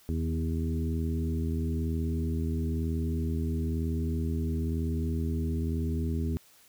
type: harmonic tone with a mistuned harmonic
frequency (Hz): 81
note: E2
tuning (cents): -30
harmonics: 1 / 2 / 3 / 4 / 5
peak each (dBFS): -29 / -35 / -34 / -40 / -41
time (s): 0.09-6.37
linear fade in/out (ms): 0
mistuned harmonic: 2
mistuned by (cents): -23
effects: white hiss -59 dBFS RMS until 6.68 s

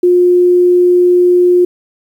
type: tone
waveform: sine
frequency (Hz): 356.6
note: F4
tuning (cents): +36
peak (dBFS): -5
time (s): 0.03-1.65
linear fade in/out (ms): 5
effects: 7-bit

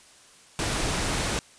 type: noise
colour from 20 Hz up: pink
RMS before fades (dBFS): -27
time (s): 0.59-1.39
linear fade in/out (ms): 0
effects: white hiss -53 dBFS RMS until 1.58 s + resampled to 22050 Hz

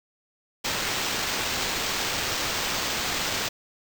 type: noise with sample-and-hold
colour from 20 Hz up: white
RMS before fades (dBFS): -28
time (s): 0.64-3.49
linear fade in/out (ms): 10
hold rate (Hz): 11025
effects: none

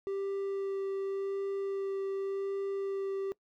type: tone with vibrato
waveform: triangle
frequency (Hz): 392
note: G4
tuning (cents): 0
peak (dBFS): -30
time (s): 0.07-3.32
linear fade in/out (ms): 0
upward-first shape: sine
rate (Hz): 0.88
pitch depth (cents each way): 9
effects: noise-tail reverb RT60 0.1 s tail -21 dB re dry

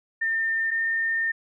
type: tone pair in turn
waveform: sine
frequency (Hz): 1806 / 1816.5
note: A6 / A#6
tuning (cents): +45 / -45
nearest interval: unison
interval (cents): 10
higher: second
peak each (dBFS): -22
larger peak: neither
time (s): 0.21-0.71 / 0.71-1.32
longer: second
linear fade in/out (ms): 10
effects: none

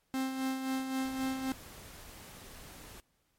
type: tone with tremolo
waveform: 45% pulse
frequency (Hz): 263.7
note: C4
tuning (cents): +14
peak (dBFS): -30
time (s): 0.14-1.52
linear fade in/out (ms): 0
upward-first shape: sine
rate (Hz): 3.8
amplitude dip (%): 50
type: noise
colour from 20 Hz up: pink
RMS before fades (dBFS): -50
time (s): 1.05-3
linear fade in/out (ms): 0
effects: pink hiss -75 dBFS RMS until 3.38 s + MP3 64 kbps

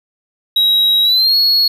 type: tone with pitch glide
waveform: triangle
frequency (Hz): 3840 to 4335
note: B7 to C#8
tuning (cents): -49 to -39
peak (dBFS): -8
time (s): 0.56-1.68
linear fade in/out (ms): 5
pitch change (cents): +210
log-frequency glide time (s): 1.03-1.35
effects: none

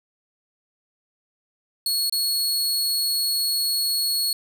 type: tone with dropouts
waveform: sawtooth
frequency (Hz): 4346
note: C#8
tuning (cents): -35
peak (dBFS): -18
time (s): 1.86-4.33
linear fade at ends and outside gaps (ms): 2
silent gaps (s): 2.097-2.124
effects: none

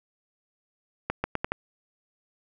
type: accelerating click train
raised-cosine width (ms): 0.5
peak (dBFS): -11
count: 5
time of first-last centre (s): 1.1-1.52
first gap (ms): 140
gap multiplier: 0.81
effects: none

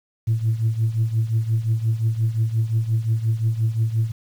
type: tone with tremolo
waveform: sine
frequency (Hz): 112.3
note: A2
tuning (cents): +36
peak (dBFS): -13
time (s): 0.27-4.12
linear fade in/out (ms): 10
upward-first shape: triangle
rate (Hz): 5.7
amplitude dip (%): 85
effects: tanh soft clip ceiling -13 dBFS + 8-bit

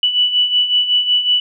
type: beating tone pair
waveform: sine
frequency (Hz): 2959 / 2964.4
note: F#7 / F#7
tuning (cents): -1 / +3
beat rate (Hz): 5.4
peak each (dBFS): -19 / -13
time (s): 0.03-1.4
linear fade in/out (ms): 2
effects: none

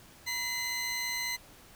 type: tone pair together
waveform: 20% pulse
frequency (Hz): 965.6 / 2046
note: B5 / C7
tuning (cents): -39 / -39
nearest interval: octave + minor second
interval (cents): 1300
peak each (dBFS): -36 / -27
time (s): 0.26-1.37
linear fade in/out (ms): 20
effects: pink hiss -55 dBFS RMS until 1.75 s

